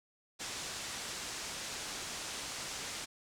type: low-pass noise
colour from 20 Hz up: white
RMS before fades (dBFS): -42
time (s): 0.39-3.06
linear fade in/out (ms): 20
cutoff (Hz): 8000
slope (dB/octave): 24
effects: none

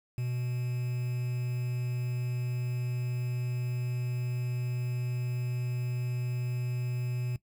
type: tone with quantisation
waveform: triangle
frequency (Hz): 123.47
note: B2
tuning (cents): 0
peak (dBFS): -28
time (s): 0.18-7.36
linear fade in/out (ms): 0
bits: 8
effects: noise-tail reverb RT60 0.1 s tail -17 dB re dry

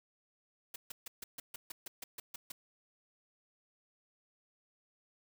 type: noise bursts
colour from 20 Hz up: white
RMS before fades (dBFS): -44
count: 12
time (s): 0.74-2.52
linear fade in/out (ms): 5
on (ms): 20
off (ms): 140
effects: none

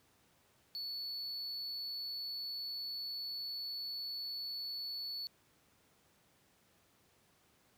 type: tone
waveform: triangle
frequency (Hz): 4435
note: C#8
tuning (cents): 0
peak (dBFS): -38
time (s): 0.75-5.27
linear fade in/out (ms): 0
effects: pink hiss -70 dBFS RMS until 7.77 s + high-pass 80 Hz 12 dB/octave

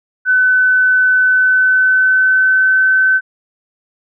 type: tone with pitch glide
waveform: sine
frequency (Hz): 1509 to 1527.4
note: F#6 to G6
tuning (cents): +34 to -45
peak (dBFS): -8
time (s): 0.25-3.21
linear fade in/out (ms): 50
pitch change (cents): +21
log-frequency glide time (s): 1.23-2.85
effects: none

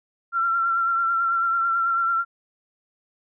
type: tone with vibrato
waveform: sine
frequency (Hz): 1362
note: F6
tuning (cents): -44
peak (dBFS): -19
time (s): 0.32-2.25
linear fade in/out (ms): 50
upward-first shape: sine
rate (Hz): 9.1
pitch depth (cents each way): 31
effects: none

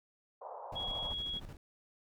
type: band-pass noise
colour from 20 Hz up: white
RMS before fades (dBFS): -46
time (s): 0.41-1.13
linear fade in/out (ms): 10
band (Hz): 500 to 1000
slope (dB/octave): 48
type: noise with tremolo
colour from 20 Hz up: brown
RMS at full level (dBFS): -44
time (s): 0.72-1.57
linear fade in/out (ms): 5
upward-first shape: square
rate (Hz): 13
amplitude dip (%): 55
type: tone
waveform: sine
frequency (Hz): 3322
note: G#7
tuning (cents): 0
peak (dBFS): -36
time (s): 0.75-1.4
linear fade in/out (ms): 20
effects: none

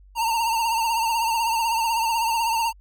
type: tone with vibrato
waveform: square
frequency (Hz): 912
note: A#5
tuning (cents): -38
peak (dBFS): -21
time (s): 0.15-2.73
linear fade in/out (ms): 50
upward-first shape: triangle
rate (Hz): 16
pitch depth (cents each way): 70
effects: added 48 Hz sine -47 dBFS peak until 2.8 s

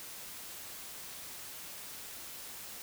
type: silence
effects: white hiss -46 dBFS RMS until 2.82 s

